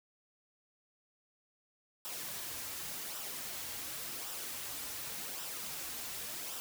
white noise with flanger, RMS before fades -42 dBFS, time 2.05-6.6 s, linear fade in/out 0 ms, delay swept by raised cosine 0.45 to 5.45 ms, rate 0.89 Hz, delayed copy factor -0.5, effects none

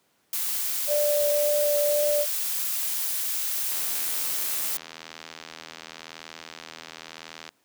blue noise, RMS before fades -28 dBFS, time 0.33-4.77 s, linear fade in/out 2 ms
sine tone with vibrato, 587.3 Hz, D5, in tune, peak -21 dBFS, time 0.87-2.26 s, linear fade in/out 50 ms, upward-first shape triangle, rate 1.9 Hz, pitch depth 10 cents each way
click train, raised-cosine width 0.2 ms, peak -21 dBFS, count 306, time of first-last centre 3.72-7.49 s, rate 80.9 Hz
effects pink hiss -67 dBFS RMS until 7.64 s + high-pass 200 Hz 12 dB/octave

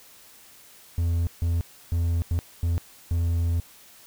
triangle tone bursts at uneven times, 84.7 Hz, E2, 48 cents sharp, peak -19 dBFS, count 6, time 0.98-1.27 / 1.42-1.61 / 1.92-2.22 / 2.31-2.39 / 2.63-2.78 / 3.11-3.6 s, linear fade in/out 0 ms, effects white hiss -51 dBFS RMS until 4.06 s

